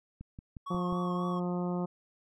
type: click train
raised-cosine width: 5 ms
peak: -31 dBFS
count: 5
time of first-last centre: 0.21-0.926 s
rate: 5.59 Hz
type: tone with vibrato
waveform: triangle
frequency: 1108 Hz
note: C#6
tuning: 1 cent flat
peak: -35 dBFS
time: 0.66-1.4 s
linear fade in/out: 10 ms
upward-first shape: triangle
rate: 3.7 Hz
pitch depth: 43 cents each way
type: harmonic tone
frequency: 177.7 Hz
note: F3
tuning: 30 cents sharp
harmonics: 1 / 2 / 3 / 4 / 5 / 6 / 7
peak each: -31 / -37 / -41 / -43 / -45 / -47 / -48 dBFS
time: 0.7-1.86 s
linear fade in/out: 10 ms
effects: none